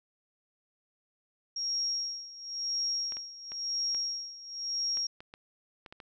sine tone with tremolo, 5588 Hz, F8, in tune, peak -28 dBFS, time 1.56-5.07 s, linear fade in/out 5 ms, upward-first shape sine, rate 0.97 Hz, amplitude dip 85%
clicks, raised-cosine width 0.3 ms, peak -30 dBFS, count 10, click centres 3.122 / 3.169 / 3.519 / 3.947 / 4.972 / 5.205 / 5.339 / 5.862 / 5.925 / 6.002 s
effects none

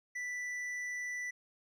sine tone with hard clipping, 1975.5 Hz, B6, in tune, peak -38 dBFS, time 0.15-1.31 s, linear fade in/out 10 ms, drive 6 dB, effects none

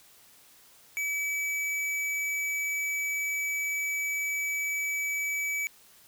square tone, 2291 Hz, D7, 44 cents flat, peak -29 dBFS, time 0.97-5.67 s, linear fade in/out 0 ms, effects white hiss -57 dBFS RMS until 6.07 s

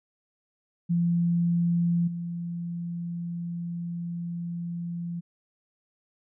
sine tone with level steps, 171.5 Hz, F3, 31 cents flat, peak -21 / -30 dBFS, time 0.89-5.21 s, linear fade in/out 20 ms, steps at 2.07 s, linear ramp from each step 10 ms, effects none

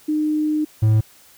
sine / triangle tone pair in turn, 305.1 / 108.93 Hz, D#4 / A2, -34 / -17 cents, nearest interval octave + tritone, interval 1783 cents, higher first, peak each -17 / -10 dBFS, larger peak second, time 0.08-0.65 / 0.82-1.01 s, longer first, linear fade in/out 10 ms, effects white hiss -50 dBFS RMS until 1.37 s

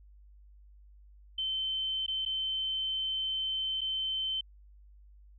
sine tone with dropouts, 3083 Hz, G7, 29 cents flat, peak -30 dBFS, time 1.38-4.41 s, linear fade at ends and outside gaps 5 ms, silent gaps 2.064-2.08 / 2.252-2.26 / 3.809-3.814 s, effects added 50 Hz sine -53 dBFS peak until 5.38 s

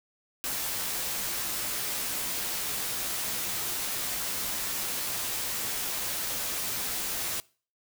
white noise with comb filter, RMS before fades -32 dBFS, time 0.44-7.4 s, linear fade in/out 0 ms, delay 13 ms, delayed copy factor -0.5, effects noise-tail reverb RT60 0.4 s tail -23 dB re dry

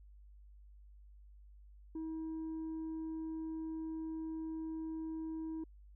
sine tone, 320 Hz, D#4, 49 cents sharp, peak -36 dBFS, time 1.95-5.64 s, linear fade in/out 5 ms, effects tanh soft clip ceiling -38 dBFS + added 50 Hz sine -55 dBFS peak until 5.95 s

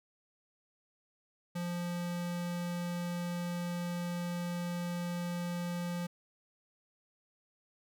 square tone, 174.61 Hz, F3, in tune, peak -35 dBFS, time 1.55-6.07 s, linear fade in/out 10 ms, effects none

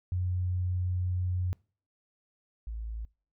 sine tone pair in turn, 90.6 / 55.3 Hz, F#2 / A1, -36 / +9 cents, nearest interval major sixth, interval 855 cents, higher first, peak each -27 / -34 dBFS, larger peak first, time 0.12-1.53 / 2.67-3.05 s, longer first, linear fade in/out 0 ms, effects noise-tail reverb RT60 0.4 s tail -25 dB re dry

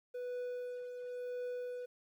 triangle tone with tremolo, 493.9 Hz, B4, in tune, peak -35 dBFS, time 0.14-1.86 s, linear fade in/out 10 ms, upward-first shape triangle, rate 0.95 Hz, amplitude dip 50%, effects 12-bit

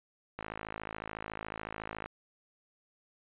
click train, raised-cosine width 0.5 ms, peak -23 dBFS, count 91, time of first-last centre 0.39-2.06 s, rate 53.9 Hz, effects resampled to 8000 Hz

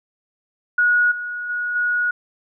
sine tone with level steps, 1454 Hz, F#6, 31 cents flat, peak -13 / -25 / -21 / -17 dBFS, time 0.78-2.11 s, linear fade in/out 5 ms, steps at 1.11 / 1.49 / 1.75 s, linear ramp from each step 10 ms, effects none

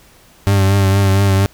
40% pulse tone with vibrato, 98 Hz, G2, in tune, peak -9 dBFS, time 0.47-1.46 s, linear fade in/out 0 ms, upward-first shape triangle, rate 4.3 Hz, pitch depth 42 cents each way, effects pink hiss -47 dBFS RMS until 1.53 s

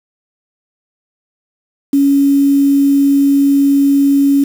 sine tone with quantisation, 279.5 Hz, C#4, 14 cents sharp, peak -7 dBFS, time 1.93-4.44 s, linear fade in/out 5 ms, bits 5, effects none

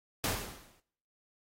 pink noise with exponential decay, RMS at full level -29 dBFS, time 0.24-0.8 s, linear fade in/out 0 ms, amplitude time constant 120 ms, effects noise-tail reverb RT60 0.7 s tail -22 dB re dry + AAC 48 kbps

